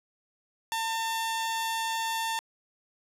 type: tone pair together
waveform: sawtooth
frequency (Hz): 902 / 3435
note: A5 / A7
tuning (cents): +43 / -42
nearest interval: octave + major seventh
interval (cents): 2315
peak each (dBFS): -25 / -36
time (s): 0.72-2.39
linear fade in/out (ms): 0
effects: resampled to 32000 Hz + 9-bit